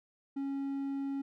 triangle tone, 275.6 Hz, C#4, 10 cents flat, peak -31 dBFS, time 0.36-1.22 s, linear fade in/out 10 ms, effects none

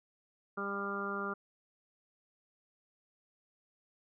harmonic tone, 199.5 Hz, G3, 31 cents sharp, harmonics 1 / 2 / 3 / 4 / 5 / 6 / 7, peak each -42 / -41 / -47 / -49 / -49 / -39 / -40 dBFS, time 0.57-1.34 s, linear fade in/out 10 ms, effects none

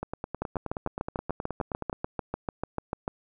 two click trains, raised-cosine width 1 ms, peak -18 / -15 dBFS, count 19 / 19, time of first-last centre 0.03-1.929 / 0.42-3.079 s, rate 9.48 / 6.77 Hz, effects none

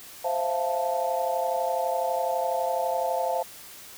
sine chord, F major seventh, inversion second, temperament equal with one note detuned, 523.3 / 666.5 / 698.5 / 880 Hz, C5 / E5 / F5 / A5, 0 / +19 / 0 / 0 cents, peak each -29 / -30 / -29 / -30 dBFS, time 0.24-3.43 s, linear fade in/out 10 ms, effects white hiss -45 dBFS RMS until 3.97 s

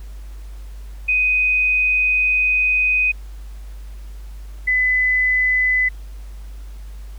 sine tone pair in turn, 2500 / 2008 Hz, D#7 / B6, +8 / +28 cents, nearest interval major third, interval 380 cents, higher first, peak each -14 dBFS, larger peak neither, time 1.08-3.12 / 4.67-5.89 s, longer first, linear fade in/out 10 ms, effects added 50 Hz sine -31 dBFS peak until 7.18 s + pink hiss -51 dBFS RMS until 7.18 s

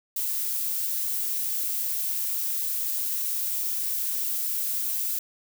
violet noise, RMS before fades -28 dBFS, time 0.16-5.19 s, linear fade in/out 5 ms, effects none

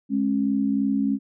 sine tone pair together, 209.4 / 272.5 Hz, G#3 / C#4, +15 / -29 cents, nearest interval perfect fourth, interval 456 cents, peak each -23 / -22 dBFS, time 0.09-1.19 s, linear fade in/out 50 ms, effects none

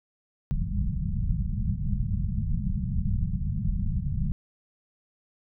pink low-pass noise, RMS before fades -27 dBFS, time 0.51-4.32 s, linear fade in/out 0 ms, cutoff 210 Hz, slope 96 dB/octave, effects none

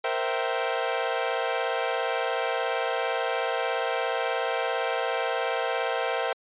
sawtooth chord, C dominant seventh, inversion third, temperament equal with one note detuned, 466.2 / 523.3 / 659.3 / 775.9 Hz, Bb4 / C5 / E5 / G5, 0 / 0 / 0 / -18 cents, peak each -27 dBFS, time 0.04-6.33 s, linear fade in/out 5 ms, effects resampled to 8000 Hz

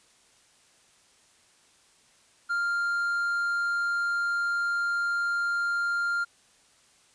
triangle tone, 1396.9 Hz, F6, in tune, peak -23 dBFS, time 2.49-6.25 s, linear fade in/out 20 ms, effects white hiss -61 dBFS RMS until 7.14 s + resampled to 22050 Hz

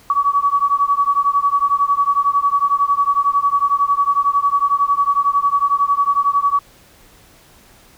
sine beating tone pair, 1130 / 1141 Hz, C#6 / C#6, +33 / +50 cents, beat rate 11 Hz, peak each -16 dBFS, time 0.1-6.59 s, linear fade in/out 2 ms, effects pink hiss -48 dBFS RMS until 7.97 s

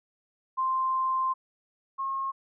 sine tone pair in turn, 1046.5 / 1079.7 Hz, C6 / C#6, 0 / -46 cents, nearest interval minor second, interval 54 cents, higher second, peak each -24 / -28 dBFS, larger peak first, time 0.57-1.34 / 1.98-2.32 s, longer first, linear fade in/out 20 ms, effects none

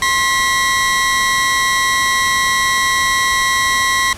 sawtooth tone pair together, 1064 / 1940.1 Hz, C6 / B6, +29 / -31 cents, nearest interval minor seventh, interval 1040 cents, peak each -12 dBFS, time 0.02-4.13 s, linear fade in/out 2 ms, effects pink hiss -32 dBFS RMS until 4.17 s + low-pass 10000 Hz 12 dB/octave

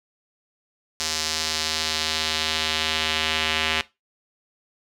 square tone with band-pass filter sweep, 78.7 Hz, D#2, 20 cents sharp, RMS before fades -25 dBFS, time 1-3.81 s, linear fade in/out 0 ms, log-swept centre 5400 to 2800 Hz, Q 1.8, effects noise-tail reverb RT60 0.2 s tail -17 dB re dry

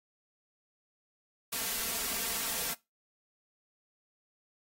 white noise with comb filter, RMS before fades -34 dBFS, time 1.52-2.74 s, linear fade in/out 10 ms, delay 4.4 ms, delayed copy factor +0.7, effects noise-tail reverb RT60 0.2 s tail -19 dB re dry + AAC 48 kbps

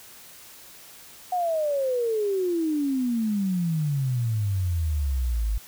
sine exponential sweep, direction down, 740 to 50.4 Hz, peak -22 dBFS, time 1.32-5.58 s, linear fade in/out 5 ms, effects white hiss -47 dBFS RMS until 5.67 s

